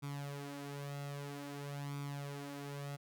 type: tone with flanger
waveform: sawtooth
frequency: 142.2 Hz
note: C#3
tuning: 45 cents sharp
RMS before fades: -44 dBFS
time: 0.02-2.97 s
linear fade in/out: 20 ms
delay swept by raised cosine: 0.85 to 5.55 ms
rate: 0.51 Hz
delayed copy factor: +0.65
effects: none